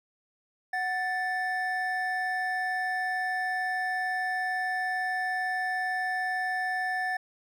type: tone pair together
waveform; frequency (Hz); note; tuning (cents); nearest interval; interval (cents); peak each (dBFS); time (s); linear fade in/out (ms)
triangle; 740 / 1762.2; F#5 / A6; 0 / +2; octave + minor third; 1502; -29 / -28; 0.73-7.17; 5
effects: none